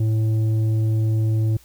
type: tone with tanh clipping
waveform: sine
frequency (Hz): 110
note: A2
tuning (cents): 0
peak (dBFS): -18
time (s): 0-1.57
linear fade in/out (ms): 5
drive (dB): 7
effects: added 60 Hz sine -53 dBFS peak until 1.64 s + white hiss -53 dBFS RMS until 1.64 s